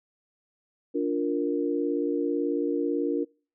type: chord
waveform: sine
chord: Bb major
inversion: first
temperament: just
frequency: 291.4 / 349.6 / 466.2 Hz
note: D4 / F4 / Bb4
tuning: -13 / +2 / 0 cents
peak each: -27 / -29 / -29 dBFS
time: 0.94-3.25 s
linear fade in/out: 20 ms
effects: noise-tail reverb RT60 0.4 s tail -26 dB re dry